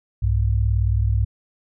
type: tone pair together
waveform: sine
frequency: 63.3 / 101.7 Hz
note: B1 / G#2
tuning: +43 / -36 cents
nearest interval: minor sixth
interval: 821 cents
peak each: -19 dBFS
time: 0.22-1.25 s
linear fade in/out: 10 ms
effects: none